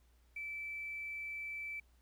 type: tone with quantisation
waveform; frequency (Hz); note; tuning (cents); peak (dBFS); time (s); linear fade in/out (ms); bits
sine; 2320; D7; -22; -40; 0.36-1.8; 5; 11
effects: added 60 Hz sine -65 dBFS peak until 2.01 s + pink hiss -75 dBFS RMS until 2.01 s